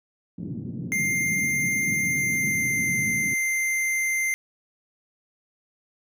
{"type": "band-pass noise", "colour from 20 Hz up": "pink", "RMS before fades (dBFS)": -33, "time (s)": [0.38, 3.34], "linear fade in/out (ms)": 5, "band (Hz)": [130, 260], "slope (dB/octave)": 24}
{"type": "tone with pitch glide", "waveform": "square", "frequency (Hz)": [2103, 2088], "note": ["C7", "C7"], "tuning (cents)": [8, -4], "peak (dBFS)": -23, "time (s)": [0.92, 4.34], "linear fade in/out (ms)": 0, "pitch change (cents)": -12, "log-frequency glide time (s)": [2.1, 2.92]}
{"effects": []}